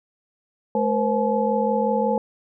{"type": "tone cluster", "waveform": "sine", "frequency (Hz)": [214.8, 477.5, 523, 855], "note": ["A3", "A#4", "C5", "A5"], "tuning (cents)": [-41, 42, -1, -50], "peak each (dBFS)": -24, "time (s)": [0.75, 2.18], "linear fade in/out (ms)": 2, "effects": []}